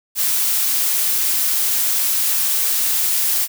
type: noise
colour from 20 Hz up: blue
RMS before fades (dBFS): -18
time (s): 0.15-3.48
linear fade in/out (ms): 50
effects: none